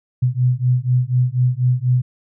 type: beating tone pair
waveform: sine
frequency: 123.47 / 127.57 Hz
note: B2 / C3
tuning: 0 / -43 cents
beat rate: 4.1 Hz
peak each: -17 dBFS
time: 0.22-2.02 s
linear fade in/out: 10 ms
effects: none